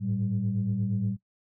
sine tone cluster, 103.3 / 111.8 / 193.8 Hz, G#2 / A2 / G3, -9 / +28 / -20 cents, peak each -33 / -28 / -28 dBFS, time 0-1.17 s, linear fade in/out 50 ms, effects noise-tail reverb RT60 0.1 s tail -19 dB re dry + tanh soft clip ceiling -18 dBFS

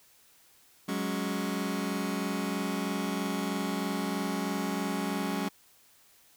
sawtooth chord, F# suspended second, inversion none, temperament just, 185 / 208.1 / 277.5 Hz, F#3 / G#3 / C#4, 0 / +4 / +2 cents, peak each -30 dBFS, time 0.88-5.49 s, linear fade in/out 10 ms, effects white hiss -61 dBFS RMS until 6.36 s

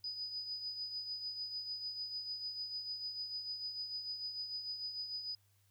sine tone with tremolo, 4975 Hz, D#8, 1 cent flat, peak -37 dBFS, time 0.04-5.35 s, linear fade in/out 2 ms, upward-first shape triangle, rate 6.7 Hz, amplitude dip 60%, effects added 99 Hz sine -70 dBFS peak until 5.7 s + white hiss -75 dBFS RMS until 5.7 s

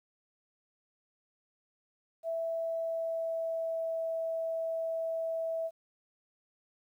sine tone with pitch glide, 659.3 to 654.4 Hz, E5 to E5, 0 to -13 cents, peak -31 dBFS, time 2.23-5.71 s, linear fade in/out 50 ms, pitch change -13 cents, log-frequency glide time 2.44-3.99 s, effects 11-bit

